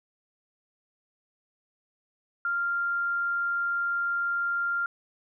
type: tone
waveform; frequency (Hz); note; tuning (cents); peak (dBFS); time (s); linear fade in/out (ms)
sine; 1393; F6; -5; -25; 2.45-4.86; 2
effects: none